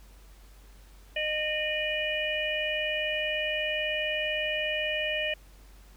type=harmonic tone with a mistuned harmonic; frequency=613 Hz; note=D#5; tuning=26 cents flat; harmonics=1 / 3 / 4 / 5; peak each=-32 / -34 / -32 / -33 dBFS; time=1.16-5.34 s; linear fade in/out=5 ms; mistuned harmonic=5; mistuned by=-73 cents; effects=added 48 Hz sine -50 dBFS peak until 5.96 s + pink hiss -59 dBFS RMS until 5.96 s